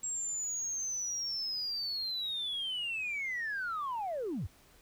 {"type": "linear sweep", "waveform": "sine", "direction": "down", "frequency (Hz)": [7620, 61.74], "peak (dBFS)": -32, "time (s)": [0.03, 4.47], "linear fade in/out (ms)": 10, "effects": ["tanh soft clip ceiling -30 dBFS", "pink hiss -62 dBFS RMS until 4.81 s"]}